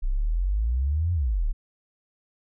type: exponential two-way sweep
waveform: sine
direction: up then down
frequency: 30.33 to 90 to 30.33 Hz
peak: -21 dBFS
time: 0.02-1.53 s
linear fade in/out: 20 ms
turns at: 1.13 s
effects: none